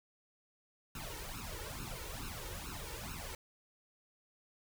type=noise with flanger; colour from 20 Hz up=pink; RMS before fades=-44 dBFS; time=0.95-3.35 s; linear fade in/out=2 ms; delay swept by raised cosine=0.74 to 2.24 ms; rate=2.3 Hz; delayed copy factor=+0.85; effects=none